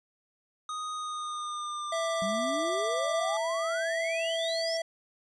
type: tone with pitch glide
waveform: square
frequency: 1244.5 to 1183.5 Hz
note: D#6 to D6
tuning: 0 to +13 cents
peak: -34 dBFS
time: 0.69-3.37 s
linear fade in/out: 2 ms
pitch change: -87 cents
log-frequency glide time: 0.95-2.07 s
type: tone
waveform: square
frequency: 659.3 Hz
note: E5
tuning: in tune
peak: -30 dBFS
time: 1.92-4.82 s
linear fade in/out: 5 ms
type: exponential sweep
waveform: sine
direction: up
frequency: 186.1 to 5588 Hz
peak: -33 dBFS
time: 2.22-4.77 s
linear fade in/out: 0 ms
effects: resampled to 22050 Hz